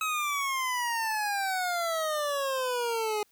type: exponential sweep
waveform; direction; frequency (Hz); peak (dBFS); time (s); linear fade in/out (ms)
25% pulse; down; 1287 to 415.3; -24; 0.01-3.23; 2
effects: white hiss -67 dBFS RMS until 3.31 s